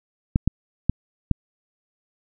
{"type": "clicks", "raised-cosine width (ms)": 5, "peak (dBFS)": -5, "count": 4, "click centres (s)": [0.359, 0.476, 0.896, 1.313], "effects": []}